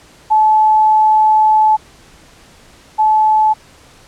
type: tone pair in turn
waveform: sine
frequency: 864 / 864 Hz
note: A5 / A5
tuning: -32 / -32 cents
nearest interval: unison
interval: 0 cents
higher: neither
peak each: -7 / -8 dBFS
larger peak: first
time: 0.3-1.77 / 2.98-3.54 s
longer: first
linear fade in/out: 20 ms
effects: pink hiss -44 dBFS RMS until 4.07 s + low-pass 9000 Hz 12 dB/octave

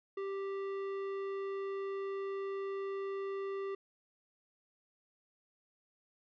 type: tone with tanh clipping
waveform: sine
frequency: 392 Hz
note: G4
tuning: in tune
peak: -38 dBFS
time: 0.17-3.75 s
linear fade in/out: 5 ms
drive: 13 dB
effects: none

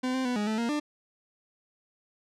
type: tone with pitch steps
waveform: 40% pulse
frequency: 255 / 260.4 / 247.7 / 208.2 / 218 / 233.6 / 297.4 Hz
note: C4 / C4 / B3 / G#3 / A3 / A#3 / D4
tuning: -44 / -8 / +5 / +5 / -16 / +4 / +22 cents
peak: -26 dBFS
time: 0.03-0.8 s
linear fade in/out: 10 ms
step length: 110 ms
effects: low-pass 7000 Hz 12 dB/octave

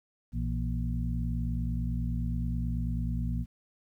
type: harmonic tone with a mistuned harmonic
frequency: 59.2 Hz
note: A#1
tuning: 27 cents sharp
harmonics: 1 / 2 / 3 / 4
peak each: -31 / -34 / -36 / -37 dBFS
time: 0.32-3.46 s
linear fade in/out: 50 ms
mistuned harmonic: 3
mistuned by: -98 cents
effects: 11-bit

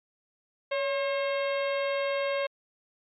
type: harmonic tone with a mistuned harmonic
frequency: 538 Hz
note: C5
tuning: 48 cents sharp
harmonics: 1 / 2 / 3 / 4 / 5 / 6 / 7 / 8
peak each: -27 / -36 / -39 / -37 / -40 / -44 / -46 / -48 dBFS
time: 0.71-2.47 s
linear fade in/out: 10 ms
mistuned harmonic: 1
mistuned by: +70 cents
effects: MP3 96 kbps

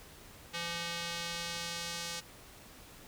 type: tone with band-pass filter sweep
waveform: square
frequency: 170.3 Hz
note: F3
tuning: 43 cents flat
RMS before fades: -39 dBFS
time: 0.53-2.21 s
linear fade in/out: 20 ms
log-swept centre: 3400 to 5500 Hz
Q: 1
effects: pink hiss -54 dBFS RMS until 3.07 s

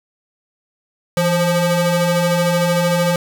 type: ring-modulated tone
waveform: 40% pulse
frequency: 348.8 Hz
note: F4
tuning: 2 cents flat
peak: -10 dBFS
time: 1.17-3.16 s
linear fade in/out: 2 ms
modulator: 181 Hz
effects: none

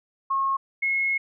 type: tone pair in turn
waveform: sine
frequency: 1085 / 2170 Hz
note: C#6 / C#7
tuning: -37 / -37 cents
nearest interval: octave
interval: 1200 cents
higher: second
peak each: -21 dBFS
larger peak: neither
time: 0.3-0.57 / 0.82-1.18 s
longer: second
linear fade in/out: 10 ms
effects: none

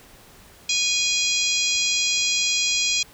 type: harmonic tone with a mistuned harmonic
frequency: 822 Hz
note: G#5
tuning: 18 cents flat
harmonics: 3 / 4 / 5 / 6 / 7 / 8 / 9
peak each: -25 / -26 / -27 / -28 / -28 / -29 / -30 dBFS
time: 0.69-3.03 s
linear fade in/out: 5 ms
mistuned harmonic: 8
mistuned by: +23 cents
effects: pink hiss -49 dBFS RMS until 3.13 s

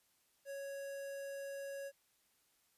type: tone with notch filter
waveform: square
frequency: 554.4 Hz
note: C#5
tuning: in tune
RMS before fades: -45 dBFS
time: 0.45-1.92 s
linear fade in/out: 50 ms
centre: 3600 Hz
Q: 1.2
effects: white hiss -75 dBFS RMS until 2.77 s + resampled to 32000 Hz

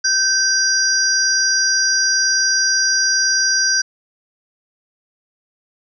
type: tone cluster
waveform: sine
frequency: 1549 / 4789 / 5790 Hz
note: G6 / D8 / F#8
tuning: -21 / +33 / -38 cents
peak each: -18 dBFS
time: 0.04-3.82 s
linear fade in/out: 10 ms
effects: none

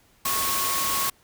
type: tone in noise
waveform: sine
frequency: 1100 Hz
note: C#6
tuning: 14 cents flat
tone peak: -28 dBFS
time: 0.25-1.1 s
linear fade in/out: 5 ms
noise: white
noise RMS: -26 dBFS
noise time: 0.25-1.1 s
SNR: -5 dB
effects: pink hiss -60 dBFS RMS until 1.23 s

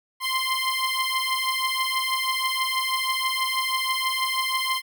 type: beating tone pair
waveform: 15% pulse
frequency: 1041 / 1047.2 Hz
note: C6 / C6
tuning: -9 / +1 cents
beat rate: 6.2 Hz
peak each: -20 / -19 dBFS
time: 0.2-4.82 s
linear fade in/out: 50 ms
effects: none

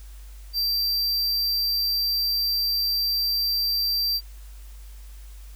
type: tone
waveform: square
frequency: 4699 Hz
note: D8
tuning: in tune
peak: -22 dBFS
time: 0.53-4.21 s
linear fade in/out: 50 ms
effects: added 50 Hz sine -39 dBFS peak until 5.55 s + white hiss -54 dBFS RMS until 5.55 s

